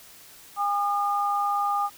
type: tone pair together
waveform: sine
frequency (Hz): 812 / 1215.7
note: G#5 / D#6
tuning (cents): -39 / -41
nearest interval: perfect fifth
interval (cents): 698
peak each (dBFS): -25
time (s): 0.56-1.9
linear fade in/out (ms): 50
effects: white hiss -49 dBFS RMS until 1.97 s